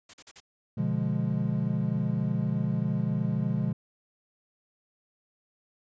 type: noise bursts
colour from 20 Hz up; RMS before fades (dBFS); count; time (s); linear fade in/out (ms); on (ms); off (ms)
white; -47; 4; 0.09-0.403; 5; 46; 43
type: chord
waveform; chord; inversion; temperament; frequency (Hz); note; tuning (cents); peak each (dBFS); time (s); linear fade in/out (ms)
triangle; B diminished seventh; none; equal; 123.47 / 146.83 / 174.61 / 207.7; B2 / D3 / F3 / Ab3; 0 / 0 / 0 / 0; -29; 0.77-3.73; 10
effects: resampled to 16000 Hz